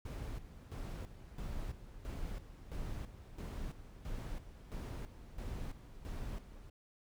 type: noise with tremolo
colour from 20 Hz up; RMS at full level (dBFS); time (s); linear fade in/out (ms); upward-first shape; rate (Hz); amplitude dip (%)
brown; -42; 0.05-6.7; 5; square; 1.5; 70
effects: none